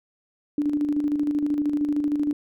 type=tone with tremolo; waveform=sine; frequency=293.7 Hz; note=D4; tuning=in tune; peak=-19 dBFS; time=0.58-2.33 s; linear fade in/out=2 ms; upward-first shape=square; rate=13 Hz; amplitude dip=45%; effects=none